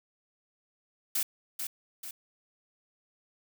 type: noise with echo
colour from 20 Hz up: blue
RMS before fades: -29 dBFS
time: 1.15-1.23 s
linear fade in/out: 5 ms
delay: 440 ms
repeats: 2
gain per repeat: -6 dB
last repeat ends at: 2.11 s
effects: none